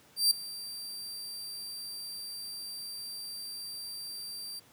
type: tone with ADSR envelope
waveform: sawtooth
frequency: 4699 Hz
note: D8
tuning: in tune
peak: -17 dBFS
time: 0.16-4.6 s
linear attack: 150 ms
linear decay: 4 ms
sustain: -19 dB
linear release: 15 ms
effects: pink hiss -60 dBFS RMS until 4.72 s + high-pass 100 Hz 12 dB/octave